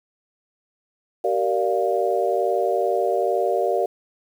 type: chord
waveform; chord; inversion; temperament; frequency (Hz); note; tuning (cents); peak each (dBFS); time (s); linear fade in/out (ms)
sine; G minor seventh; none; equal with one note detuned; 383.9 / 466.2 / 587.3 / 698.5; G4 / Bb4 / D5 / F5; -36 / 0 / 0 / 0; -24; 1.24-3.86; 5
effects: 8-bit